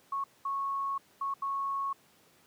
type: tone bursts at uneven times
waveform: sine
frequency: 1102 Hz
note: C#6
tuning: 11 cents flat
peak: -30 dBFS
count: 4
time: 0.12-0.24 / 0.45-0.98 / 1.21-1.34 / 1.42-1.93 s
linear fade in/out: 5 ms
effects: pink hiss -63 dBFS RMS until 2.46 s + high-pass 150 Hz 12 dB/octave

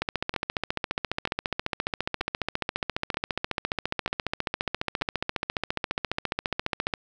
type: two click trains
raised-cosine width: 0.3 ms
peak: -15 / -10 dBFS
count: 6 / 102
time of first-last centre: 0.34-5.013 / 0.02-6.938 s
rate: 1.07 / 14.6 Hz
effects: none

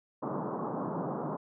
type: band-pass noise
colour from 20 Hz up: pink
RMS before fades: -35 dBFS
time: 0.22-1.37 s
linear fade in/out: 10 ms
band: 140 to 1200 Hz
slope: 48 dB/octave
effects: none

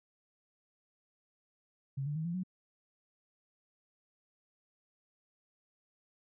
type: tone with pitch steps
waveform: sine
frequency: 136.5 / 147.14 / 158.62 / 170.99 / 184.32 Hz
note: C#3 / D3 / D#3 / F3 / F#3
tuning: -26 / +4 / +34 / -36 / -6 cents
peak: -33 dBFS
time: 1.97-2.435 s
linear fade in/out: 10 ms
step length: 93 ms
effects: none

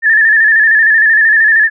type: tone with vibrato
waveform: sine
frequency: 1760 Hz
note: A6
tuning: in tune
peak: -5 dBFS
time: 0.02-1.7 s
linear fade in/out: 50 ms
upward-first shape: square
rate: 13 Hz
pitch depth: 49 cents each way
effects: none

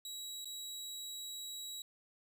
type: tone with dropouts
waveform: 25% pulse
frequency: 3878 Hz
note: B7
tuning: 32 cents flat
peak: -39 dBFS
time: 0.05-1.82 s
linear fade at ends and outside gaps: 2 ms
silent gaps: 0.446-0.455 s
effects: none

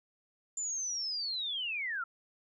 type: linear sweep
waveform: sine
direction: down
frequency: 7200 to 1315 Hz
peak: -33 dBFS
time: 0.57-2.04 s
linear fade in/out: 5 ms
effects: none

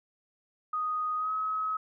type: tone with pitch glide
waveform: sine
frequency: 1244.5 to 1278 Hz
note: D#6 to D#6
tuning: 0 to +46 cents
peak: -28 dBFS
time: 0.73-1.77 s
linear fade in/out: 5 ms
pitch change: +46 cents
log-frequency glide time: 1.17-1.32 s
effects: none

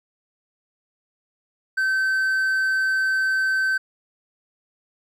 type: tone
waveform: triangle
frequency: 1542 Hz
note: G6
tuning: 29 cents flat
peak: -17 dBFS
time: 1.77-3.78 s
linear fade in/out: 10 ms
effects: none

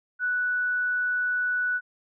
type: tone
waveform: sine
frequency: 1480 Hz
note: F#6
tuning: in tune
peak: -23 dBFS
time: 0.19-1.81 s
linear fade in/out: 50 ms
effects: none

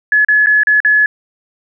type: tone with dropouts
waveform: sine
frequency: 1704 Hz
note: G#6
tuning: 44 cents sharp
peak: -7 dBFS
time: 0.12-1.06 s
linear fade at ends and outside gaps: 2 ms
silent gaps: 0.248-0.285 / 0.461-0.469 / 0.634-0.67 / 0.803-0.848 s
effects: none

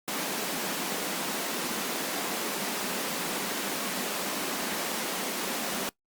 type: high-pass noise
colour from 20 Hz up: pink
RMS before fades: -32 dBFS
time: 0.08-5.89 s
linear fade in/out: 0 ms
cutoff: 180 Hz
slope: 48 dB/octave
effects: noise-tail reverb RT60 0.1 s tail -21 dB re dry + Opus 48 kbps

